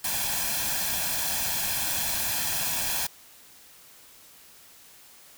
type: noise with comb filter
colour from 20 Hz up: white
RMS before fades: -28 dBFS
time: 0.04-3.07 s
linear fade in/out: 5 ms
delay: 1.2 ms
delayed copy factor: +0.65
effects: white hiss -52 dBFS RMS until 5.37 s